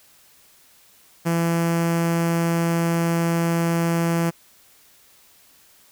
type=tone with notch filter; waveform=sawtooth; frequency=167.9 Hz; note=E3; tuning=32 cents sharp; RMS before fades=-21 dBFS; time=1.25-4.31 s; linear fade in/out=20 ms; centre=3800 Hz; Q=1.5; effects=white hiss -54 dBFS RMS until 5.91 s